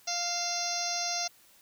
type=harmonic tone with a mistuned harmonic; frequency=698.5 Hz; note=F5; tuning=in tune; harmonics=1 / 2 / 3 / 4 / 5 / 6 / 7 / 8 / 9; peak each=-36 / -43 / -42 / -44 / -45 / -39 / -38 / -34 / -37 dBFS; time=0.07-1.28 s; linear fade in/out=10 ms; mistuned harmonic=4; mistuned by=-55 cents; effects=white hiss -60 dBFS RMS until 1.61 s